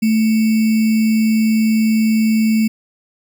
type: tone with sample-and-hold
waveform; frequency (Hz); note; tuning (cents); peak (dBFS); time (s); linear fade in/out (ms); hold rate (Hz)
sine; 220; A3; 0; -11; 0.02-2.68; 10; 2450
effects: none